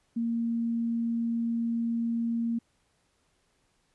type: tone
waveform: sine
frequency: 231.8 Hz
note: A#3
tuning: 10 cents flat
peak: -26 dBFS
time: 0.16-2.59 s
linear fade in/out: 10 ms
effects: pink hiss -71 dBFS RMS until 3.94 s + resampled to 24000 Hz